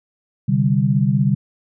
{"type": "chord", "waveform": "sine", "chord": "C suspended second", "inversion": "none", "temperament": "just", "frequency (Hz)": [130.81, 147.16, 196.22], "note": ["C3", "D3", "G3"], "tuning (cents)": [0, 4, 2], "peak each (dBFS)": -18, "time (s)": [0.48, 1.35], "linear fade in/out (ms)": 10, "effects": []}